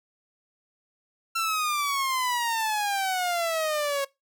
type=exponential sweep; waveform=sawtooth; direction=down; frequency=1360 to 548 Hz; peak=-21 dBFS; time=1.35-4.05 s; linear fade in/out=10 ms; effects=noise-tail reverb RT60 0.2 s tail -21 dB re dry